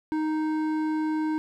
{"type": "tone with hard clipping", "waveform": "sine", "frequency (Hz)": 311.1, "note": "D#4", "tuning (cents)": 0, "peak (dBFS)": -26, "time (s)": [0.12, 1.38], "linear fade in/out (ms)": 0, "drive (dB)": 10, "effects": []}